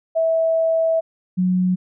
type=tone pair in turn; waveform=sine; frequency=652 / 182.96 Hz; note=E5 / F#3; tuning=-19 / -19 cents; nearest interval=octave + minor seventh; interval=2200 cents; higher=first; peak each=-15 dBFS; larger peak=neither; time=0.15-1.01 / 1.37-1.76 s; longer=first; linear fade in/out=20 ms; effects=none